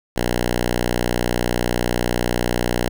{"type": "tone", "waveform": "5% pulse", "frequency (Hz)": 60, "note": "B1", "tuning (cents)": -49, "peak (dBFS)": -7, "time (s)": [0.16, 2.89], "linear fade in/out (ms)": 5, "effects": []}